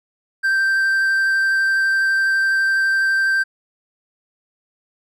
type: tone with vibrato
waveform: triangle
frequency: 1568 Hz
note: G6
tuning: in tune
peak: -13 dBFS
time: 0.43-3.44 s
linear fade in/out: 20 ms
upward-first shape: sine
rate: 12 Hz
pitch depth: 8 cents each way
effects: none